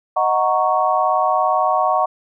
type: chord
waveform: sine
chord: D# minor seventh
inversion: none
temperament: equal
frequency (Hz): 622.3 / 740 / 932.3 / 1108.7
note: D#5 / F#5 / A#5 / C#6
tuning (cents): 0 / 0 / 0 / 0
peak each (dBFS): -21 / -18 / -22 / -19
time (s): 0.16-2.06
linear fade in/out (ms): 10
effects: none